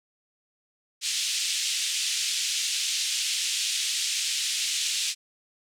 pink band-pass noise, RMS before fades -28 dBFS, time 1.01-5.15 s, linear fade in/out 50 ms, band 2800 to 8500 Hz, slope 24 dB/octave, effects none

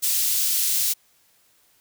white high-pass noise, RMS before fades -22 dBFS, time 0.02-0.94 s, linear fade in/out 20 ms, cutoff 4000 Hz, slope 12 dB/octave, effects white hiss -61 dBFS RMS until 1.8 s

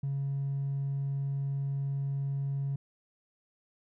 sine tone with hard clipping, 138.59 Hz, C#3, in tune, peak -30 dBFS, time 0.03-2.76 s, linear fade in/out 5 ms, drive 1 dB, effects none

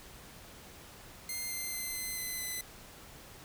5% pulse tone with pitch steps, 2100 / 2083 / 2066 / 2050 / 2033 / 2017 Hz, C7 / C7 / C7 / C7 / B6 / B6, +6 / -8 / -22 / -36 / +50 / +36 cents, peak -26 dBFS, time 1.29-2.61 s, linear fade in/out 2 ms, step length 220 ms, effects pink hiss -52 dBFS RMS until 3.44 s

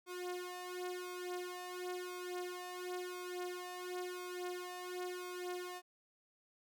sawtooth tone with flanger, 360 Hz, F#4, 47 cents flat, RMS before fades -44 dBFS, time 0.06-5.82 s, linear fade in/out 50 ms, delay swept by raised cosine 1.9 to 3.9 ms, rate 0.96 Hz, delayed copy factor +0.9, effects none

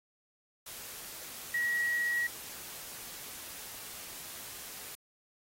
sine tone in noise, 1911 Hz, A#6, 43 cents sharp, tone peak -28 dBFS, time 1.54-2.27 s, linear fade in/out 5 ms, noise white, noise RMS -45 dBFS, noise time 0.66-4.95 s, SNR +14 dB, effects AAC 48 kbps

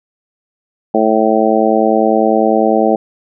harmonic tone, 110 Hz, A2, in tune, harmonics 2 / 3 / 4 / 5 / 6 / 7, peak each -16 / -16 / -16 / -16 / -16 / -16 dBFS, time 0.94-2.96 s, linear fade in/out 5 ms, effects none

